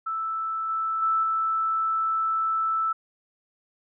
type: tone with level steps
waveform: sine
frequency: 1318.5 Hz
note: E6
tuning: in tune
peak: -26 / -24 / -20 / -22 dBFS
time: 0.06-2.93 s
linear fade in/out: 10 ms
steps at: 0.69 / 1.02 / 1.23 s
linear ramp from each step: 5 ms
effects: none